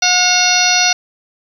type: harmonic tone with a mistuned harmonic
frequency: 724 Hz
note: F#5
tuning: 38 cents flat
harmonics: 1 / 2 / 3 / 4 / 5 / 6 / 7 / 8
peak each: -18 / -19 / -20 / -19 / -21 / -17 / -19 / -16 dBFS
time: 0.02-0.93 s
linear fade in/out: 5 ms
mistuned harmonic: 4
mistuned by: -87 cents
effects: 7-bit